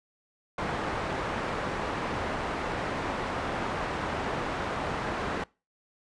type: low-pass noise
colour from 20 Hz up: white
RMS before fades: -32 dBFS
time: 0.58-5.44 s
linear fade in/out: 5 ms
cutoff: 1200 Hz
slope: 12 dB/octave
effects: noise-tail reverb RT60 0.3 s tail -24 dB re dry + resampled to 22050 Hz